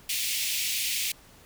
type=high-pass noise; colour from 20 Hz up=pink; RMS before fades=-29 dBFS; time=0.09-1.12 s; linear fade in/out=5 ms; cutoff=2200 Hz; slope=48 dB/octave; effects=pink hiss -54 dBFS RMS until 1.45 s